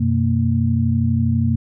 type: tone cluster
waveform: sine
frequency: 92.3 / 124.6 / 229.7 Hz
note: F#2 / B2 / A#3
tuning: -4 / +16 / -25 cents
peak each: -19 dBFS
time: 0-1.56 s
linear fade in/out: 10 ms
effects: none

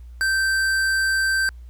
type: tone with hard clipping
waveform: sine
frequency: 1559 Hz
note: G6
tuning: 10 cents flat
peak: -20 dBFS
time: 0.21-1.49 s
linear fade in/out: 0 ms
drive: 13 dB
effects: added 60 Hz sine -37 dBFS peak until 1.69 s + pink hiss -64 dBFS RMS until 1.69 s

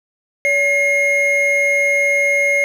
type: tone pair together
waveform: triangle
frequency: 568.1 / 2145 Hz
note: C#5 / C7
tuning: +42 / +42 cents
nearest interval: octave + major seventh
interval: 2300 cents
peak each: -17 / -12 dBFS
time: 0.45-2.64 s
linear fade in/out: 0 ms
effects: none

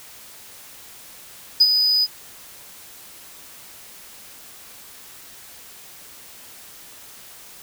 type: tone with ADSR envelope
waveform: triangle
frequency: 4978 Hz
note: D#8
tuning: in tune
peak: -6 dBFS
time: 1.6-2.07 s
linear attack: 12 ms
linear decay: 44 ms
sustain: -8 dB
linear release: 36 ms
effects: tanh soft clip ceiling -4 dBFS + white hiss -43 dBFS RMS until 7.62 s

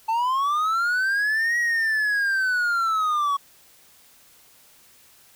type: linear two-way sweep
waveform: triangle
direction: up then down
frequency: 875 to 1914 to 1112 Hz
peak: -18 dBFS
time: 0.08-3.37 s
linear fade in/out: 10 ms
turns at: 1.58 s
effects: white hiss -54 dBFS RMS until 5.35 s

